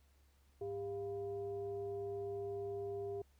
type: tone with frequency modulation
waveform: sine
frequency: 400 Hz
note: G4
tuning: 35 cents sharp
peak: -39 dBFS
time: 0.61-3.22 s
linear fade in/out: 5 ms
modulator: 297 Hz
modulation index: 0.52
effects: added 69 Hz sine -67 dBFS peak until 3.39 s + pink hiss -75 dBFS RMS until 3.39 s